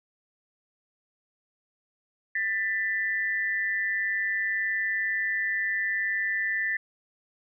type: tone pair together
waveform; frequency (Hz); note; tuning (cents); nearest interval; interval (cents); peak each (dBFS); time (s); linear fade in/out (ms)
sine; 1779.5 / 1980; A6 / B6; +19 / +4; major second; 185; -27 / -29; 2.35-6.77; 5
effects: none